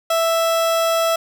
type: tone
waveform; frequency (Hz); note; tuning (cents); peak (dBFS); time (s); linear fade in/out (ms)
30% pulse; 660; E5; +2; -13; 0.1-1.16; 5
effects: none